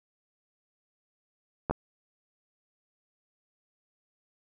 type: clicks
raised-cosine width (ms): 1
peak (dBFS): -14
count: 2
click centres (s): 1.698 / 1.71
effects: none